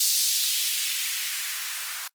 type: noise with band-pass filter sweep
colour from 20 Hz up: violet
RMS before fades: -27 dBFS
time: 0-2.08 s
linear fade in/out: 5 ms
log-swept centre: 4800 to 1200 Hz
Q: 1.5
effects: noise-tail reverb RT60 0.1 s tail -24 dB re dry + Opus 24 kbps